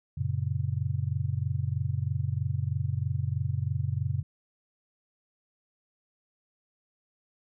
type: chord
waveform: sine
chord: F# major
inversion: none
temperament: just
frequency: 92.5 / 115.62 / 138.75 Hz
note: F#2 / A#2 / C#3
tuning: 0 / -14 / +2 cents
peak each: -31 dBFS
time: 0.17-4.23 s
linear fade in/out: 10 ms
effects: none